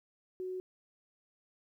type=tone; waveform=sine; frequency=370 Hz; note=F#4; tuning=in tune; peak=-36 dBFS; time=0.4-0.6 s; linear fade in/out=0 ms; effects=12-bit